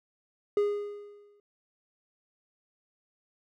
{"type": "tone with exponential decay", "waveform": "triangle", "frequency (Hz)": 411.1, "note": "G#4", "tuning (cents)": -18, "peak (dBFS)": -19, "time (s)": [0.57, 1.4], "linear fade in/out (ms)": 2, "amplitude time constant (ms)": 180, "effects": []}